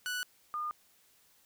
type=tone pair in turn; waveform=sawtooth / sine; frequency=1480 / 1214.9 Hz; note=F#6 / D#6; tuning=0 / -42 cents; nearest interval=minor third; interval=342 cents; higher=first; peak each=-30 / -33 dBFS; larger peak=first; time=0.06-0.23 / 0.54-0.71 s; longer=neither; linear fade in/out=0 ms; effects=white hiss -66 dBFS RMS until 1.45 s